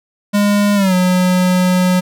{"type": "tone with pitch glide", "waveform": "square", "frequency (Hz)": [204.6, 182.28], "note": ["G#3", "F#3"], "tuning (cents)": [-26, -26], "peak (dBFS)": -11, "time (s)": [0.33, 2.01], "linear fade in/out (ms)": 20, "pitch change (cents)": -200, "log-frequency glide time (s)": [0.75, 0.94], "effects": []}